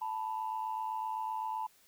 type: tone pair together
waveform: sine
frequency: 880 / 987.8 Hz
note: A5 / B5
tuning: 0 / 0 cents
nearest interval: major second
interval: 200 cents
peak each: -35 / -37 dBFS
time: 0.01-1.67 s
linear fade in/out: 10 ms
effects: tanh soft clip ceiling -27 dBFS + white hiss -65 dBFS RMS until 1.87 s